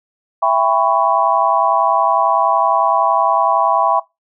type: chord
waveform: sine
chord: C# half-diminished seventh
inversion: first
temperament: just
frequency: 665.2 / 798.3 / 997.9 / 1108.7 Hz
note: E5 / G5 / B5 / C#6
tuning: +16 / +31 / +18 / 0 cents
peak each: -17 / -17 / -17 / -17 dBFS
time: 0.42-4 s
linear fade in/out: 10 ms
effects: noise-tail reverb RT60 0.2 s tail -21 dB re dry